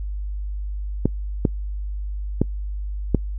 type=clicks; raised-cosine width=3 ms; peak=-3 dBFS; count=4; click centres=1.056 / 1.452 / 2.416 / 3.147 s; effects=noise-tail reverb RT60 0.1 s tail -26 dB re dry + added 50 Hz sine -25 dBFS peak until 3.38 s

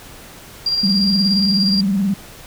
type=tone with tremolo; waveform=sine; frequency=4762 Hz; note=D8; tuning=23 cents sharp; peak=-14 dBFS; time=0.66-1.81 s; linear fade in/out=5 ms; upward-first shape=square; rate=17 Hz; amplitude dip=35%
type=tone with vibrato; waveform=sine; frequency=196 Hz; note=G3; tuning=in tune; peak=-14 dBFS; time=0.83-2.14 s; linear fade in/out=5 ms; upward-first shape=sine; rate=19 Hz; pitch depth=100 cents each way
effects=tanh soft clip ceiling -5 dBFS + pink hiss -39 dBFS RMS until 2.46 s

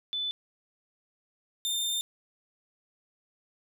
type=tone pair in turn; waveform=sine / sawtooth; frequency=3500 / 3609 Hz; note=A7 / A7; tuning=-10 / +43 cents; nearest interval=minor second; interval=53 cents; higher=second; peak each=-29 / -25 dBFS; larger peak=second; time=0.13-0.31 / 1.65-2.01 s; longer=second; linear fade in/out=0 ms; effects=none

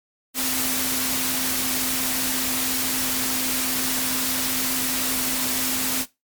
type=tone in noise; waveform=sine; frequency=258.5 Hz; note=C4; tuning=21 cents flat; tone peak=-31 dBFS; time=0.34-6.06 s; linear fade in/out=50 ms; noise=white; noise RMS=-24 dBFS; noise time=0.34-6.06 s; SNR=-10 dB; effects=noise-tail reverb RT60 0.2 s tail -18 dB re dry + MP3 96 kbps

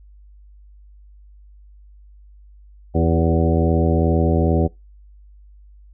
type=harmonic tone with a mistuned harmonic; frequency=82.41 Hz; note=E2; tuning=in tune; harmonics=1 / 2 / 3 / 4 / 5 / 6 / 7 / 9; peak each=-18 / -21 / -23 / -24 / -25 / -26 / -26 / -28 dBFS; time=2.94-4.68 s; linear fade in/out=20 ms; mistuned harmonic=5; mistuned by=-27 cents; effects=noise-tail reverb RT60 0.2 s tail -23 dB re dry + added 50 Hz sine -43 dBFS peak until 5.93 s

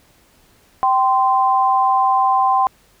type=tone pair together; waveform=sine; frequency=777 / 1037.2 Hz; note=G5 / C6; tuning=-16 / -15 cents; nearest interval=perfect fourth; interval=501 cents; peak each=-15 dBFS; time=0.83-2.67 s; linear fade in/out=0 ms; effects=pink hiss -54 dBFS RMS until 3 s

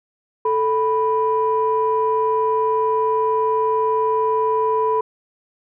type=tone pair together; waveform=sine; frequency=438.9 / 987.8 Hz; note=A4 / B5; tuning=-4 / 0 cents; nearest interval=octave + major second; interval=1404 cents; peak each=-18 dBFS; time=0.45-5.01 s; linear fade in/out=5 ms; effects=tanh soft clip ceiling -8 dBFS

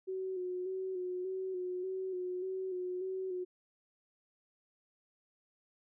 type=tone with vibrato; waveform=sine; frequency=370.2 Hz; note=F#4; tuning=1 cent sharp; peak=-35 dBFS; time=0.07-3.45 s; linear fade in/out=20 ms; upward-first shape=square; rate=1.7 Hz; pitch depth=32 cents each way; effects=none

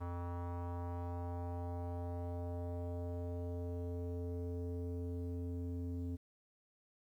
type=tone with low-pass filter sweep; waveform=square; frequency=87.31 Hz; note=F2; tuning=in tune; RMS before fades=-41 dBFS; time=0-6.17 s; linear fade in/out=20 ms; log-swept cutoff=1100 to 320 Hz; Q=2.6; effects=12-bit

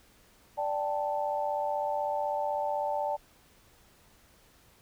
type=chord; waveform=sine; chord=D suspended fourth; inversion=none; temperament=equal; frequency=587.3 / 784 / 880 Hz; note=D5 / G5 / A5; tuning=0 / 0 / 0 cents; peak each=-32 / -34 / -32 dBFS; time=0.57-3.17 s; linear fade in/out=20 ms; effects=pink hiss -61 dBFS RMS until 4.81 s

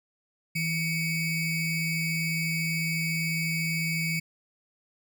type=ring-modulated tone; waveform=square; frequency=1203 Hz; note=D6; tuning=41 cents sharp; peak=-24 dBFS; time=0.55-4.2 s; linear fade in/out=10 ms; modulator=1040 Hz; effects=none

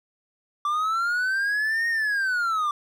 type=linear two-way sweep; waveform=triangle; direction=up then down; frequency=1165 to 1864.7 to 1165 Hz; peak=-20 dBFS; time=0.65-2.71 s; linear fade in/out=2 ms; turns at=1.88 s; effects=none

